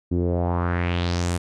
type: tone with low-pass filter sweep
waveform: sawtooth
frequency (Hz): 87.31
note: F2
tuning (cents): 0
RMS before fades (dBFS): -23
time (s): 0.11-1.38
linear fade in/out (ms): 10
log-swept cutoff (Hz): 290 to 10000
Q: 2.9
effects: none